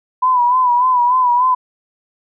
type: tone with vibrato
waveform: sine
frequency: 993 Hz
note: B5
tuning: 9 cents sharp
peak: -10 dBFS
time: 0.22-1.55 s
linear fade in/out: 10 ms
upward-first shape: sine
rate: 3.4 Hz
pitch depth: 59 cents each way
effects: none